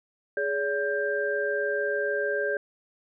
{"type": "tone cluster", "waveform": "sine", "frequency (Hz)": [416.7, 570, 1586], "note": ["G#4", "C#5", "G6"], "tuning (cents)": [6, 48, 20], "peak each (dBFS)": -29, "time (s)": [0.37, 2.57], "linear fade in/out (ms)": 2, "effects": []}